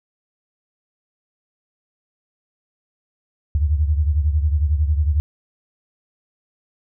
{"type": "beating tone pair", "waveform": "sine", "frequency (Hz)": [73.42, 84.42], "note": ["D2", "E2"], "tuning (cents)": [0, 42], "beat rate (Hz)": 11, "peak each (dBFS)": [-16, -22], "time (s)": [3.55, 5.2], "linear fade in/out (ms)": 0, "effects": []}